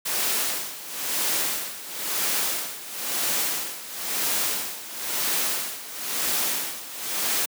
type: noise with tremolo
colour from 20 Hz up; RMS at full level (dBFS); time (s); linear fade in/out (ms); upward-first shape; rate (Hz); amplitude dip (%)
white; -24; 0.05-7.46; 10; sine; 0.99; 80
effects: high-pass 200 Hz 12 dB/octave